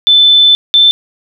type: tone pair in turn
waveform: sine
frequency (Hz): 3520 / 3540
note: A7 / A7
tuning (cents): 0 / +10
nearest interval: unison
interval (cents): 10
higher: second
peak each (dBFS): -3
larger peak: neither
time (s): 0.07-0.55 / 0.74-0.91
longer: first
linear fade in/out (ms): 0
effects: none